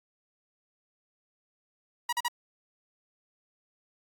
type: tone bursts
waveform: sawtooth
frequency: 961 Hz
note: B5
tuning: 48 cents flat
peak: -23 dBFS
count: 3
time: 2.09-2.283 s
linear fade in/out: 5 ms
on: 37 ms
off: 41 ms
effects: AAC 48 kbps